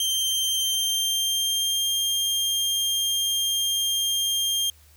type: tone with pitch glide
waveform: sawtooth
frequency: 3147 to 3202 Hz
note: G7 to G7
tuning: +6 to +36 cents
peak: -19 dBFS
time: 0-4.7 s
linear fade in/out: 2 ms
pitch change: +30 cents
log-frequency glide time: 0.61-1.87 s
effects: added 76 Hz sine -53 dBFS peak until 4.96 s + white hiss -57 dBFS RMS until 4.96 s